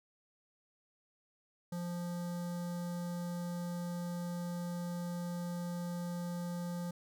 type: tone with notch filter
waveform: square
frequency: 174.61 Hz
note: F3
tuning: in tune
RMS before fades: -39 dBFS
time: 1.72-6.91 s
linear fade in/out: 5 ms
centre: 2500 Hz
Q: 0.82
effects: none